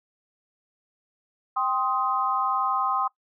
sine chord, C minor, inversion second, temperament just, 784.9 / 1046.5 / 1255.8 Hz, G5 / C6 / Eb6, +2 / 0 / +16 cents, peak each -28 / -26 / -26 dBFS, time 1.56-3.08 s, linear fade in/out 10 ms, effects noise-tail reverb RT60 0.1 s tail -21 dB re dry

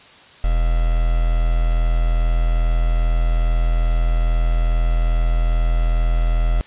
triangle tone with quantisation, 41.2 Hz, E1, in tune, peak -12 dBFS, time 0.44-6.61 s, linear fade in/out 0 ms, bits 5, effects white hiss -45 dBFS RMS until 6.66 s + resampled to 8000 Hz

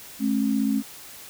sine tone pair together, 215.1 / 271 Hz, A3 / C#4, -39 / -39 cents, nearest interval major third, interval 400 cents, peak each -23 dBFS, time 0.19-0.83 s, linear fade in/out 50 ms, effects white hiss -43 dBFS RMS until 1.29 s

